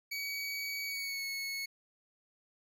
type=tone with pitch glide; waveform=25% pulse; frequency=2264 to 2198 Hz; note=C#7 to C#7; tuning=+36 to -15 cents; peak=-32 dBFS; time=0.11-1.66 s; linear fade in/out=10 ms; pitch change=-51 cents; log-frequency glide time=0.85-1.25 s; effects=none